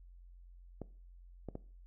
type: clicks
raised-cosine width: 2 ms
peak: -28 dBFS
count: 3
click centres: 0.817 / 1.487 / 1.554 s
effects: noise-tail reverb RT60 0.4 s tail -19 dB re dry + added 44 Hz sine -53 dBFS peak until 1.86 s